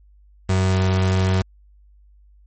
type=tone; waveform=35% pulse; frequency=93.8 Hz; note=F#2; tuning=24 cents sharp; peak=-14 dBFS; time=0.49-1.42 s; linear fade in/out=5 ms; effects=added 50 Hz sine -48 dBFS peak until 2.46 s + MP3 32 kbps